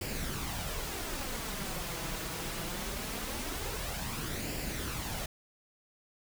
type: noise with flanger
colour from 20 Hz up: pink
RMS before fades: -37 dBFS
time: 0.01-5.26 s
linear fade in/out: 5 ms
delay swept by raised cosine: 0.4 to 6.2 ms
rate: 0.22 Hz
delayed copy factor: +0.5
effects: none